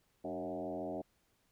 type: tone with frequency modulation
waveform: sine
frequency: 466.2 Hz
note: A#4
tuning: in tune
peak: -37 dBFS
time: 0.24-1.02 s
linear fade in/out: 10 ms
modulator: 86.3 Hz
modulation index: 3
effects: pink hiss -75 dBFS RMS until 1.51 s